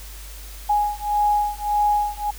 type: beating tone pair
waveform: sine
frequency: 830 / 831.7 Hz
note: G#5 / G#5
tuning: -1 / +2 cents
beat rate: 1.7 Hz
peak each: -21 dBFS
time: 0.69-2.31 s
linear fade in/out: 10 ms
effects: added 50 Hz sine -36 dBFS peak until 2.38 s + white hiss -42 dBFS RMS until 2.38 s